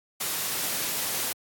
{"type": "noise", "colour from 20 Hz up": "white", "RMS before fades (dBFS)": -29, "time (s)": [0.2, 1.33], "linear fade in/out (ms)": 10, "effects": ["high-pass 100 Hz 12 dB/octave", "AAC 64 kbps"]}